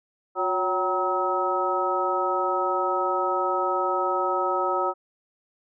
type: tone cluster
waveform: sine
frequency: 362.3 / 557 / 764 / 941 / 1285 Hz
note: F#4 / C#5 / G5 / A#5 / E6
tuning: -36 / +8 / -45 / +16 / -45 cents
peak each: -29 / -29 / -29 / -29 / -26 dBFS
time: 0.35-4.94 s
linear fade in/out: 50 ms
effects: none